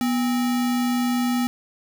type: tone with sample-and-hold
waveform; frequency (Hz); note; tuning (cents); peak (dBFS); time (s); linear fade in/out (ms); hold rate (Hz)
sine; 244.6; B3; -16; -19; 0.01-1.47; 0; 1050
effects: none